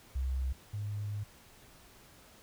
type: tone pair in turn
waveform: sine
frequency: 65.2 / 103.5 Hz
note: C2 / G#2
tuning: -5 / -5 cents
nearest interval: minor sixth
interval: 800 cents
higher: second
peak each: -30 / -34 dBFS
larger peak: first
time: 0.15-0.53 / 0.73-1.24 s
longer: second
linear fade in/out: 10 ms
effects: pink hiss -58 dBFS RMS until 2.42 s